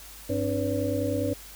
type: tone cluster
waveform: sine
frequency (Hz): 100.7 / 268.6 / 298.7 / 494.9 / 569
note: G2 / C4 / D4 / B4 / C#5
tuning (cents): +47 / +46 / +29 / +4 / +45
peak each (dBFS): -31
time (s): 0.29-1.34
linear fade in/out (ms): 10
effects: added 50 Hz sine -49 dBFS peak until 1.55 s + white hiss -46 dBFS RMS until 1.55 s